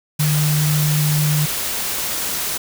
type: tone in noise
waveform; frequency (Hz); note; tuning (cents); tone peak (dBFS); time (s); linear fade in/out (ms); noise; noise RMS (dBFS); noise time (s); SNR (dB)
sine; 150.7; D3; +45; -15; 0.19-1.46; 10; white; -23; 0.19-2.58; +5
effects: none